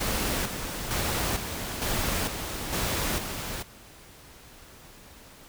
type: noise with tremolo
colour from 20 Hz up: pink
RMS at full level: -28 dBFS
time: 0-3.63 s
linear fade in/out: 10 ms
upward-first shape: square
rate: 1.1 Hz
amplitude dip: 50%
effects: pink hiss -50 dBFS RMS until 5.48 s